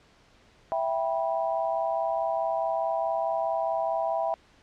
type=chord; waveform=sine; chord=E minor; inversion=none; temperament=equal with one note detuned; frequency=659.3 / 784 / 976.4 Hz; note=E5 / G5 / B5; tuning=0 / 0 / -20 cents; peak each=-27 / -30 / -33 dBFS; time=0.72-4.34 s; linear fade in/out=0 ms; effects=pink hiss -59 dBFS RMS until 4.62 s + low-pass 5000 Hz 12 dB/octave